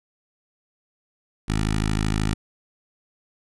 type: tone with notch filter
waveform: 10% pulse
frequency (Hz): 53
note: G#1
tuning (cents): +36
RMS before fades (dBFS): -23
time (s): 1.48-2.34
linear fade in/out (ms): 10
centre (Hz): 560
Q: 0.76
effects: resampled to 24000 Hz